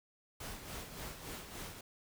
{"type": "noise with tremolo", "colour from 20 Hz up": "pink", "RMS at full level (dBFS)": -44, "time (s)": [0.4, 1.81], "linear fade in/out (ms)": 5, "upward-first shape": "sine", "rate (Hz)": 3.5, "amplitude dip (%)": 55, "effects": []}